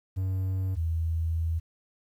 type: tone pair in turn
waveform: triangle / sine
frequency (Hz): 94.2 / 81.76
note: F#2 / E2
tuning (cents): +32 / -14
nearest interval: major second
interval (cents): 246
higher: first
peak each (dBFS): -24 / -25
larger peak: first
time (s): 0.16-0.76 / 0.76-1.6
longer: second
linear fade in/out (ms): 20
effects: 10-bit